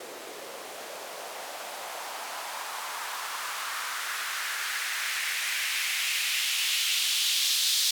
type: noise with band-pass filter sweep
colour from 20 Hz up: blue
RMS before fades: -31 dBFS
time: 0-7.91 s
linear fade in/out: 5 ms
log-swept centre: 430 to 4000 Hz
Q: 2.1
effects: none